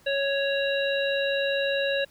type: harmonic tone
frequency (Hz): 554.4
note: C#5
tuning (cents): 0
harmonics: 1 / 3 / 5 / 7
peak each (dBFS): -25 / -30 / -32 / -33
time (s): 0.06-2.05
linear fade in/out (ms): 10
effects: pink hiss -58 dBFS RMS until 2.1 s